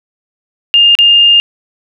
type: tone with dropouts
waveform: sine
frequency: 2816 Hz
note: F7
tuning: 14 cents sharp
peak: -3 dBFS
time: 0.74-1.4 s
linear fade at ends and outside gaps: 0 ms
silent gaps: 0.952-0.988 s
effects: none